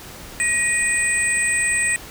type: tone cluster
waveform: sine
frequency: 1898 / 2469 / 8080 Hz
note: A#6 / D#7 / B8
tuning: +31 / -14 / +39 cents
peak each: -21 / -23 / -21 dBFS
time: 0.4-1.96 s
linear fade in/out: 0 ms
effects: pink hiss -38 dBFS RMS until 2.1 s